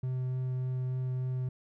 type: tone with vibrato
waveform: triangle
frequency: 128.2 Hz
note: C3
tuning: 35 cents flat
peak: -28 dBFS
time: 0.03-1.49 s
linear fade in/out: 5 ms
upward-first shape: triangle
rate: 3.4 Hz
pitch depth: 8 cents each way
effects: none